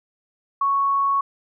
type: tone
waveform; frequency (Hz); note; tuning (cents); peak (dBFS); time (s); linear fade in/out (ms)
sine; 1108.7; C#6; 0; -17; 0.61-1.21; 5
effects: none